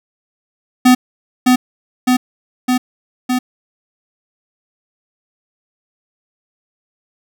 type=tone with echo; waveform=square; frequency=251.7 Hz; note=B3; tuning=33 cents sharp; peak=-6 dBFS; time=0.85-0.95 s; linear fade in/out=10 ms; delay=610 ms; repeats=4; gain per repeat=-2 dB; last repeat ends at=3.39 s; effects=none